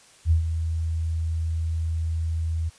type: tone with ADSR envelope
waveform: sine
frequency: 81.4 Hz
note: E2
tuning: 21 cents flat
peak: -14 dBFS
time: 0.25-2.7 s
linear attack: 60 ms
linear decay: 110 ms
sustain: -9 dB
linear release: 20 ms
effects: white hiss -53 dBFS RMS until 2.78 s + resampled to 22050 Hz